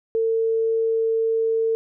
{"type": "tone", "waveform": "sine", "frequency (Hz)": 450.2, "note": "A4", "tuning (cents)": 40, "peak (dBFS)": -18, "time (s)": [0.15, 1.75], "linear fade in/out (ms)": 0, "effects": []}